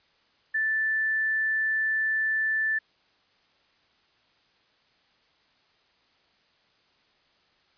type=tone; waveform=sine; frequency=1760 Hz; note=A6; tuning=in tune; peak=-23 dBFS; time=0.54-2.79 s; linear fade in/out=10 ms; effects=white hiss -65 dBFS RMS until 7.77 s + resampled to 11025 Hz